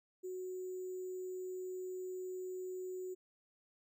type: tone with sample-and-hold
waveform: sine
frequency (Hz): 369.1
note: F#4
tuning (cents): -4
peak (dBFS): -40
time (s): 0.23-3.15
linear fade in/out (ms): 20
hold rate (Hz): 7350
effects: none